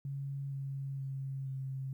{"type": "tone with pitch steps", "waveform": "sine", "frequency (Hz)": [138.59, 136.92, 135.27, 133.64], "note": ["C#3", "C#3", "C#3", "C3"], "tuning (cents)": [0, -21, -42, 37], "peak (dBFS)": -36, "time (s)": [0.05, 1.93], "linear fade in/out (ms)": 2, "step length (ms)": 470, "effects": ["12-bit"]}